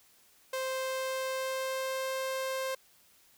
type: tone with pitch glide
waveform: sawtooth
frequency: 523.3 to 527.2 Hz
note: C5 to C5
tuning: 0 to +13 cents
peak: -28 dBFS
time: 0.53-2.75 s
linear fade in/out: 5 ms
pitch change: +13 cents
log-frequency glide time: 0.69-2.15 s
effects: white hiss -63 dBFS RMS until 3.37 s